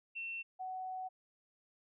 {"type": "tone pair in turn", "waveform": "sine", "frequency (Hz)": [2700, 747.2], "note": ["E7", "F#5"], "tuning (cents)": [41, 17], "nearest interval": "octave + minor seventh", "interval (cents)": 2224, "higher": "first", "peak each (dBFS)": [-39, -39], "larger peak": "neither", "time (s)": [[0.15, 0.43], [0.59, 1.09]], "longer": "second", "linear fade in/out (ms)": 20, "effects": []}